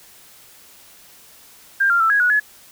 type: tone with pitch steps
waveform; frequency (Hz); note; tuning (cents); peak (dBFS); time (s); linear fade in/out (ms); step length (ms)
sine; 1595 / 1390 / 1327 / 1656 / 1462 / 1699; G6 / F6 / E6 / G#6 / F#6 / G#6; +30 / -9 / +11 / -5 / -21 / +39; -13; 1.8-2.4; 10; 100
effects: white hiss -47 dBFS RMS until 2.71 s